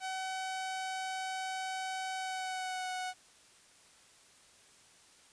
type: tone with pitch glide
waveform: sawtooth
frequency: 756 to 738.7 Hz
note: F#5 to F#5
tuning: +37 to -3 cents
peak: -32 dBFS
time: 0-3.14 s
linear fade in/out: 50 ms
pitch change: -40 cents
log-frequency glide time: 2.17-2.91 s
effects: white hiss -61 dBFS RMS until 5.32 s + resampled to 22050 Hz